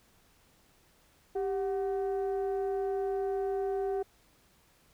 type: tone pair together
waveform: sine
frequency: 392.5 / 741 Hz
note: G4 / F#5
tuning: +2 / +2 cents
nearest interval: major seventh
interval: 1100 cents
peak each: -28 / -35 dBFS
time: 1.35-4.03 s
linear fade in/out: 10 ms
effects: tanh soft clip ceiling -26 dBFS + pink hiss -65 dBFS RMS until 4.93 s